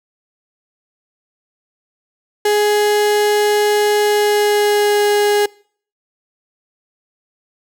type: tone with pitch glide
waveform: 35% pulse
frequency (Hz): 417 to 413.2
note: G#4 to G#4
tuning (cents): +7 to -9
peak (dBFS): -10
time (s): 2.45-5.46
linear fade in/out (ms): 5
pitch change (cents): -16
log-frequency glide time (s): 4.02-5.04
effects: noise-tail reverb RT60 0.5 s tail -24 dB re dry